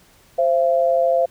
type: tone pair together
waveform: sine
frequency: 524 / 678 Hz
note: C5 / E5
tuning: +2 / +49 cents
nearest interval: major third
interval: 447 cents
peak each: -17 dBFS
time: 0.38-1.26 s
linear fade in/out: 10 ms
effects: pink hiss -53 dBFS RMS until 1.3 s